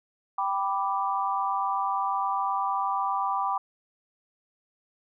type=chord; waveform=sine; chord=G major; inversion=none; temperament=equal; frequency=784 / 987.8 / 1174.7 Hz; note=G5 / B5 / D6; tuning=0 / 0 / 0 cents; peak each=-29 dBFS; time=0.38-3.58 s; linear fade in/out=5 ms; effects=none